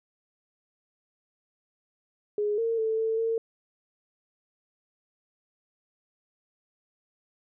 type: tone with pitch steps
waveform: sine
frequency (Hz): 416.5 / 457.2 / 442.6 / 445.9 / 453.5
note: G#4 / A#4 / A4 / A4 / A#4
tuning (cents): +5 / -34 / +10 / +23 / -48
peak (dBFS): -24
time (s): 2.38-3.38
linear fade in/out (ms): 2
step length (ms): 200
effects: none